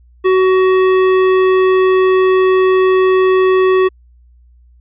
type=tone with hard clipping; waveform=sine; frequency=374.5 Hz; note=F#4; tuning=21 cents sharp; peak=-10 dBFS; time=0.24-3.89 s; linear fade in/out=20 ms; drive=14 dB; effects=added 60 Hz sine -43 dBFS peak until 4.8 s + resampled to 8000 Hz